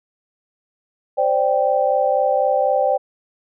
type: chord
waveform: sine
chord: C suspended second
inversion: none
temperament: equal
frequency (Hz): 523.3 / 587.3 / 784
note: C5 / D5 / G5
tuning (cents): 0 / 0 / 0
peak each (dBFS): -19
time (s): 1.17-2.98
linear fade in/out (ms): 20
effects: none